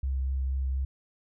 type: tone with vibrato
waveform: sine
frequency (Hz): 66.3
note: C2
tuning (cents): +23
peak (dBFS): -26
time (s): 0.03-0.85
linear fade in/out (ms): 5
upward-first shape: triangle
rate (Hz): 4.2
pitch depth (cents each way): 17
effects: none